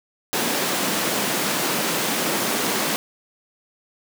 pink high-pass noise, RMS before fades -23 dBFS, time 0.33-2.96 s, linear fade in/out 0 ms, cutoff 180 Hz, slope 24 dB/octave, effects none

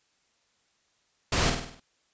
pink noise with echo, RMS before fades -25 dBFS, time 1.32-1.5 s, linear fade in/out 5 ms, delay 50 ms, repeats 6, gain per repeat -5 dB, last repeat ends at 1.8 s, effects white hiss -70 dBFS RMS until 2.13 s + resampled to 16000 Hz

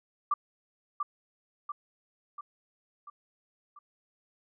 sine tone with echo, 1174.7 Hz, D6, in tune, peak -23 dBFS, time 0.31-0.34 s, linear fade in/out 5 ms, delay 690 ms, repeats 5, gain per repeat -5 dB, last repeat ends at 3.79 s, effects none

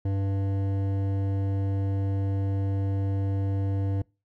sine tone with hard clipping, 98 Hz, G2, in tune, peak -26 dBFS, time 0.05-4.02 s, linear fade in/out 5 ms, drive 12 dB, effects noise-tail reverb RT60 0.3 s tail -25 dB re dry

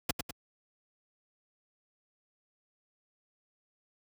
pink noise with echo, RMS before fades -27 dBFS, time 0.09-0.11 s, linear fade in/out 5 ms, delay 100 ms, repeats 2, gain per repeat -6 dB, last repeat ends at 0.31 s, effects high-pass 60 Hz 12 dB/octave

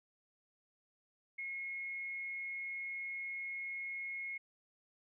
sine tone with amplitude modulation, 2168 Hz, C#7, 39 cents flat, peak -38 dBFS, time 1.38-4.38 s, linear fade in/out 10 ms, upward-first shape sine, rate 221 Hz, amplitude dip 25%, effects none

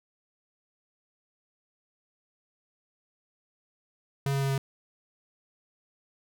square tone with pitch steps, 138.59 / 137.71 / 136.84 / 135.97 Hz, C#3 / C#3 / C#3 / C#3, 0 / -11 / -22 / -33 cents, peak -26 dBFS, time 4.26-4.58 s, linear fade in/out 2 ms, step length 80 ms, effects none

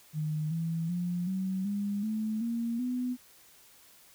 sine tone with pitch steps, 153.6 / 164.62 / 176.44 / 189.1 / 202.7 / 217.2 / 232.8 / 249.5 Hz, D#3 / E3 / F3 / F#3 / G#3 / A3 / A#3 / B3, -22 / -2 / +18 / +38 / -42 / -22 / -2 / +18 cents, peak -29 dBFS, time 0.13-3.17 s, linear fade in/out 50 ms, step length 380 ms, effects white hiss -58 dBFS RMS until 4.14 s

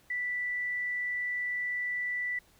sine tone, 1971 Hz, B6, 4 cents flat, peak -30 dBFS, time 0.1-2.39 s, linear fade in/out 5 ms, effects pink hiss -63 dBFS RMS until 2.59 s

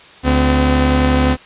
sawtooth tone pair together, 71.6 / 255.2 Hz, D2 / C4, -43 / -43 cents, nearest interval octave + minor seventh, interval 2200 cents, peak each -10 dBFS, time 0.23-1.37 s, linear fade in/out 50 ms, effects white hiss -41 dBFS RMS until 1.45 s + resampled to 8000 Hz

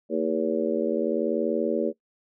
harmonic tone with a mistuned harmonic, 80.6 Hz, E2, 38 cents flat, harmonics 3 / 4 / 5 / 6 / 7, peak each -29 / -29 / -29 / -29 / -29 dBFS, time 0.09-1.93 s, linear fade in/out 50 ms, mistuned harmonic 3, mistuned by -91 cents, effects noise-tail reverb RT60 0.1 s tail -19 dB re dry

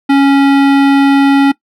sine tone with hard clipping, 277.2 Hz, C#4, in tune, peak -7 dBFS, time 0.09-1.52 s, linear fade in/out 10 ms, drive 18 dB, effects noise-tail reverb RT60 0.1 s tail -20 dB re dry

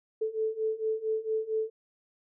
sine beating tone pair, 436.5 / 440.9 Hz, A4 / A4, -14 / +4 cents, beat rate 4.4 Hz, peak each -32 / -30 dBFS, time 0.21-1.7 s, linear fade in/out 10 ms, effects none

